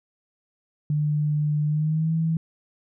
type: tone with pitch glide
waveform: sine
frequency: 149.6 to 162.2 Hz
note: D3 to E3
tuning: +32 to -28 cents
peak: -20 dBFS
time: 0.9-2.37 s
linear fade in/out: 2 ms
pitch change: +140 cents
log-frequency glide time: 1.67-2.13 s
effects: none